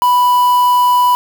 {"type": "tone with quantisation", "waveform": "triangle", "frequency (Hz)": 987.8, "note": "B5", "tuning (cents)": 0, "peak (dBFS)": -6, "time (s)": [0.02, 1.15], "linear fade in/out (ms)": 0, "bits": 4, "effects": []}